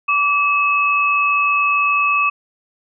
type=tone pair together; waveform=sine; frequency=1157 / 2585 Hz; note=D6 / E7; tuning=-26 / -34 cents; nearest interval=octave + major second; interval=1392 cents; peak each=-16 dBFS; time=0.08-2.3 s; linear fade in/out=10 ms; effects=none